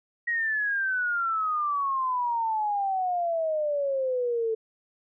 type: exponential sweep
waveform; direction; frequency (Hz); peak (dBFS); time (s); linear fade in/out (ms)
sine; down; 1905 to 440; -24; 0.27-4.55; 10
effects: none

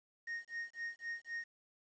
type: tone with tremolo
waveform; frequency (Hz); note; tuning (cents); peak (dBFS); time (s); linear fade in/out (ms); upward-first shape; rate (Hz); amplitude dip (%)
triangle; 1857; A#6; -7; -36; 0.27-1.44; 5; sine; 3.9; 100
effects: resampled to 16000 Hz + 11-bit

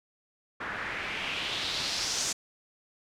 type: noise with low-pass filter sweep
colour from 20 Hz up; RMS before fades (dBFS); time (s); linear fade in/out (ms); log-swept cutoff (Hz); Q
white; -33; 0.6-2.33; 10; 1500 to 6800; 2.6
effects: none

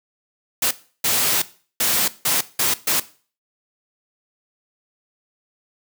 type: noise bursts at uneven times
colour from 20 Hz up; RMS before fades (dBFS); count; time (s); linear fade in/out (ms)
white; -19; 6; 0.62-0.71 / 1.04-1.42 / 1.8-2.08 / 2.25-2.41 / 2.59-2.74 / 2.87-3; 5
effects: noise-tail reverb RT60 0.4 s tail -17 dB re dry + high-pass 100 Hz 12 dB/octave

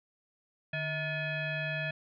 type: tone with frequency modulation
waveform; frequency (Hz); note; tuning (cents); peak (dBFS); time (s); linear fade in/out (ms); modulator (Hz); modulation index
sine; 940; A#5; +14; -31; 0.73-1.91; 5; 790; 2.3
effects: none

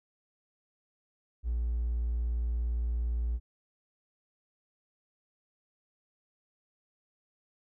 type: tone with hard clipping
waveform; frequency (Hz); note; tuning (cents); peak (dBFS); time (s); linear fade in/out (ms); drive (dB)
triangle; 58.7; A#1; +13; -28; 1.43-3.4; 50; 3
effects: none

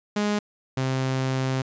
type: tone pair in turn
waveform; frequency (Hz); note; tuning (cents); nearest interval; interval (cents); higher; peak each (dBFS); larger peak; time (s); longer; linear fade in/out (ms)
sawtooth; 207.7 / 131.57; G#3 / C3; 0 / +10; minor sixth; 790; first; -18 / -19; first; 0.16-0.39 / 0.77-1.62; second; 5
effects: resampled to 16000 Hz

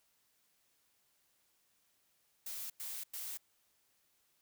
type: noise bursts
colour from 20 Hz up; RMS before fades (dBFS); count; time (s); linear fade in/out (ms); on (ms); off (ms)
blue; -43; 3; 2.46-3.374; 5; 240; 97
effects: white hiss -75 dBFS RMS until 4.41 s

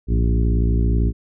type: harmonic tone with a mistuned harmonic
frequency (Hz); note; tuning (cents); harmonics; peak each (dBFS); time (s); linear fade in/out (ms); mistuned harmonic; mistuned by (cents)
58; A#1; -8; 1 / 2 / 3 / 4 / 5 / 6 / 7; -16 / -22 / -26 / -28 / -30 / -32 / -33; 0.07-1.13; 50; 2; -82
effects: none

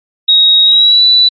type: tone with pitch glide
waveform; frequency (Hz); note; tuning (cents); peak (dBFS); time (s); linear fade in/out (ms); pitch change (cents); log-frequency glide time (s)
sine; 3782 to 3963; A#7 to B7; +24 to +5; -4; 0.28-1.29; 10; +81; 0.64-1.03
effects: Opus 48 kbps

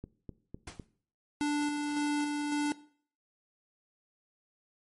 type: click train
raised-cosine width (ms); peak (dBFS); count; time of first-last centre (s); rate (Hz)
3; -28; 4; 0.04-0.798; 3.96
type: noise with exponential decay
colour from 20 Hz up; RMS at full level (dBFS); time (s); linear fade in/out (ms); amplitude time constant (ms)
pink; -40; 0.67-0.87; 5; 42
type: tone with tremolo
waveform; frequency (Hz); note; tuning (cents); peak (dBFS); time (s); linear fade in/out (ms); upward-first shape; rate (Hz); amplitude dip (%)
square; 293.7; D4; 0; -28; 1.41-2.72; 0; square; 1.8; 30
effects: noise-tail reverb RT60 0.5 s tail -18 dB re dry + MP3 48 kbps

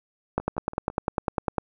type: two click trains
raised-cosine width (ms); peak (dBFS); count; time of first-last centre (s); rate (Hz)
1; -9 / -24; 13 / 4; 0.38-1.582 / 0.4-0.901; 9.98 / 5.99
effects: none

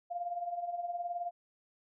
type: tone with tremolo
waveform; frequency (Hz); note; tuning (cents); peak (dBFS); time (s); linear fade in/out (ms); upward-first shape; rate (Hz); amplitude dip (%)
sine; 698.5; F5; 0; -31; 0.1-1.31; 20; triangle; 19; 75
effects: none

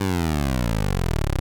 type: exponential sweep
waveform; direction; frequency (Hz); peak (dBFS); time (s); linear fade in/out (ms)
15% pulse; down; 100.2 to 31.78; -14; 0-1.4; 10
effects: none

